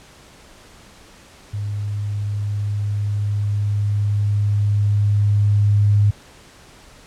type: tone with level ramp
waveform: sine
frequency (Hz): 102.9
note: G#2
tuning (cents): -16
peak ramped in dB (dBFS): -22 to -11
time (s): 1.53-6.11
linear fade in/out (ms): 10
effects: pink hiss -46 dBFS RMS until 7.06 s + low-pass 9000 Hz 12 dB/octave